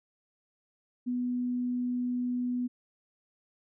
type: tone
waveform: sine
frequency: 246.9 Hz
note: B3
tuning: in tune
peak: -28 dBFS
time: 1.06-2.68 s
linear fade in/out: 20 ms
effects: none